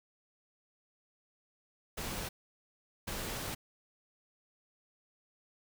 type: noise bursts at uneven times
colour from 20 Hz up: pink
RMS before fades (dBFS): -39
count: 2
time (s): 1.97-2.29 / 3.07-3.55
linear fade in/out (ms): 10
effects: none